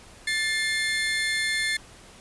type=tone pair together; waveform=30% pulse; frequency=1760 / 2121 Hz; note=A6 / C7; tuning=0 / +23 cents; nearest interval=minor third; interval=323 cents; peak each=-24 dBFS; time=0.27-1.77 s; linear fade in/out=5 ms; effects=pink hiss -49 dBFS RMS until 2.2 s + resampled to 24000 Hz